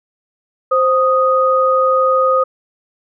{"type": "tone pair together", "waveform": "sine", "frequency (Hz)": [523.2, 1244.5], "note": ["C5", "D#6"], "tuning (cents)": [0, 0], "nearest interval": "octave + minor third", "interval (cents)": 1500, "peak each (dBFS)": -13, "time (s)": [0.71, 2.44], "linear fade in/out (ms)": 10, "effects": []}